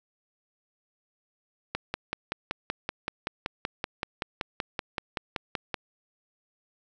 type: click train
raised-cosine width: 0.3 ms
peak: -13 dBFS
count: 22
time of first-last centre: 1.75-5.742 s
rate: 5.26 Hz
effects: none